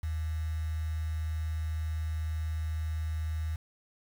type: tone with quantisation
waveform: sine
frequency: 79 Hz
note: D#2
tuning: 27 cents sharp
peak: -30 dBFS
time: 0.03-3.56 s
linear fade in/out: 5 ms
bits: 8
effects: none